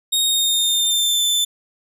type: tone with pitch glide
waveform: sawtooth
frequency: 3729 to 3534 Hz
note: A#7 to A7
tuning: 0 to +7 cents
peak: -13 dBFS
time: 0.12-1.45 s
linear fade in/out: 10 ms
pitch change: -93 cents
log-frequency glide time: 0.25-1.22 s
effects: none